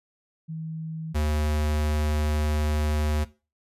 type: tone pair in turn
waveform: sine / square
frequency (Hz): 160 / 75.51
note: D#3 / D2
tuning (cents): +49 / +49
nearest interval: octave + minor second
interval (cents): 1300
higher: first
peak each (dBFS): -31 / -23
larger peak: second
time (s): 0.48-1.14 / 1.14-3.25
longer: second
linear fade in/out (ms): 20
effects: noise-tail reverb RT60 0.3 s tail -17 dB re dry + resampled to 32000 Hz